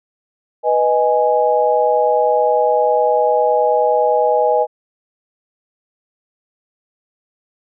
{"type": "chord", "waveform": "sine", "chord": "G# minor", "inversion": "first", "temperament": "equal with one note detuned", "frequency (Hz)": [492.5, 622.3, 830.6], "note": ["B4", "D#5", "G#5"], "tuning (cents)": [-5, 0, 0], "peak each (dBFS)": -16, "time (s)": [0.63, 4.67], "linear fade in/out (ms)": 50, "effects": []}